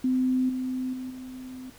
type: tone with level steps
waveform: sine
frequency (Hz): 256.6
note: C4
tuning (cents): -34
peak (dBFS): -21 / -27 / -32 / -37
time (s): 0.04-1.7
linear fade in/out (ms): 5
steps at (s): 0.49 / 0.93 / 1.1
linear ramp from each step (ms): 5
effects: pink hiss -52 dBFS RMS until 1.78 s